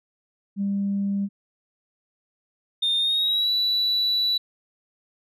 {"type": "tone", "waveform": "sine", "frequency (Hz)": 199.2, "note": "G3", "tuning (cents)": 28, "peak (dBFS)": -21, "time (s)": [0.56, 1.29], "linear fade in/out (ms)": 50}
{"type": "tone with pitch glide", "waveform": "sine", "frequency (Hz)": [3640, 3947], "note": ["A#7", "B7"], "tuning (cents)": [-42, -2], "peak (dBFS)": -18, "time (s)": [2.82, 4.38], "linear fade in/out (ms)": 10, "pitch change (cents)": 140, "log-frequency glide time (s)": [2.98, 3.51]}
{"effects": ["tanh soft clip ceiling -17 dBFS"]}